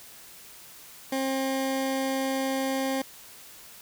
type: tone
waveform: 20% pulse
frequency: 266.9 Hz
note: C4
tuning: 35 cents sharp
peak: -21 dBFS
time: 1.12-3.02 s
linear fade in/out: 5 ms
effects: white hiss -48 dBFS RMS until 3.81 s